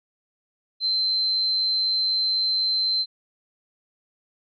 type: tone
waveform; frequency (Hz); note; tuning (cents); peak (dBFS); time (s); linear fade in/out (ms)
sine; 4098; C8; -37; -20; 0.8-3.06; 50
effects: none